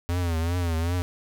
square tone with vibrato, 85 Hz, F2, 46 cents flat, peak -24 dBFS, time 0.09-1.02 s, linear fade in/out 0 ms, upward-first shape triangle, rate 2.6 Hz, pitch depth 110 cents each way, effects none

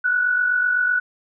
sine tone pair together, 1432.1 / 1480 Hz, F6 / F#6, +43 / 0 cents, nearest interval minor second, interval 57 cents, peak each -26 / -17 dBFS, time 0.04-1 s, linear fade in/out 10 ms, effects none

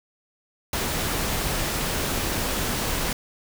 pink noise, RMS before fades -26 dBFS, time 0.73-3.13 s, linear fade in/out 2 ms, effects none

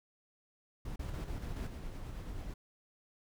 brown noise bursts, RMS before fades -40 dBFS, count 6, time 0.85-1.67 s, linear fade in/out 5 ms, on 110 ms, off 32 ms
brown noise with tremolo, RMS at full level -42 dBFS, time 1.08-2.54 s, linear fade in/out 5 ms, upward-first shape sine, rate 9.3 Hz, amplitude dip 25%
effects none

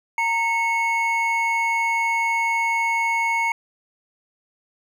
triangle tone pair together, 924 / 2196 Hz, A#5 / C#7, -16 / -17 cents, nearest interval octave + minor third, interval 1499 cents, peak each -20 dBFS, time 0.18-3.52 s, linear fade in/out 2 ms, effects none

